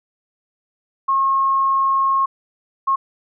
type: tone bursts at uneven times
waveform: sine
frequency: 1082 Hz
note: C#6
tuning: 42 cents flat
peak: -14 dBFS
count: 2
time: 1.08-2.26 / 2.87-2.96 s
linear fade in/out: 10 ms
effects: none